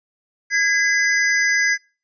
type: tone pair together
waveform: square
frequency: 1651.8 / 2023 Hz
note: G#6 / B6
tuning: -10 / +41 cents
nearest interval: major third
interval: 351 cents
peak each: -19 dBFS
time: 0.5-1.78 s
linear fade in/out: 50 ms
effects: noise-tail reverb RT60 0.4 s tail -25 dB re dry + resampled to 16000 Hz